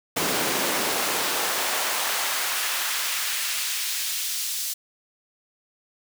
pink noise with high-pass filter sweep, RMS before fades -26 dBFS, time 0.16-4.74 s, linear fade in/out 10 ms, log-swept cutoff 230 to 4900 Hz, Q 0.77, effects none

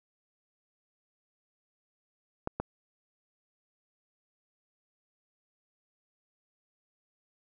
clicks, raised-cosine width 1 ms, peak -17 dBFS, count 2, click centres 2.474 / 2.6 s, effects none

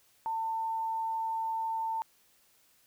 sine tone, 897 Hz, A5, 33 cents sharp, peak -30 dBFS, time 0.26-2.02 s, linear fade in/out 0 ms, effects white hiss -66 dBFS RMS until 2.86 s

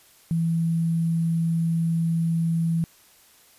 sine tone with sample-and-hold, 165.4 Hz, E3, 6 cents sharp, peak -20 dBFS, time 0.31-2.84 s, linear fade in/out 0 ms, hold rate 11025 Hz, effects white hiss -55 dBFS RMS until 3.58 s + resampled to 32000 Hz

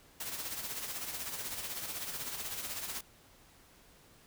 white noise with tremolo, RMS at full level -38 dBFS, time 0.2-3.01 s, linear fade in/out 5 ms, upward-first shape sine, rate 16 Hz, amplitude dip 50%, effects pink hiss -61 dBFS RMS until 4.26 s

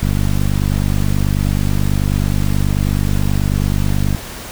click train, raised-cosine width 5 ms, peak -5 dBFS, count 204, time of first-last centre 0.03-4.148 s, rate 49.3 Hz, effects pink hiss -30 dBFS RMS until 4.51 s

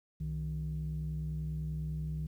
sine tone pair together, 65.26 / 155.56 Hz, C2 / D#3, -4 / 0 cents, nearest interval octave + minor third, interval 1504 cents, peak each -37 / -34 dBFS, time 0.2-2.27 s, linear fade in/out 10 ms, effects tanh soft clip ceiling -29 dBFS + 11-bit

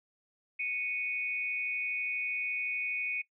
sine tone pair together, 2217 / 2485 Hz, C#7 / D#7, 0 / -3 cents, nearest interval major second, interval 197 cents, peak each -35 / -33 dBFS, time 0.59-3.22 s, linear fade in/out 10 ms, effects noise-tail reverb RT60 0.1 s tail -20 dB re dry

